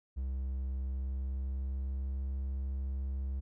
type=tone with pitch glide; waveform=triangle; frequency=65.7 to 66.96 Hz; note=C2 to C2; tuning=+8 to +41 cents; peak=-31 dBFS; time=0.16-3.41 s; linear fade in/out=20 ms; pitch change=+33 cents; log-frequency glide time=0.82-2.29 s; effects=none